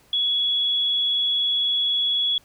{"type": "tone", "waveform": "sine", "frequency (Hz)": 3369, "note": "G#7", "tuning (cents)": 24, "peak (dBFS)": -19, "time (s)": [0.13, 2.38], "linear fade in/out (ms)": 2, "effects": ["pink hiss -57 dBFS RMS until 2.44 s"]}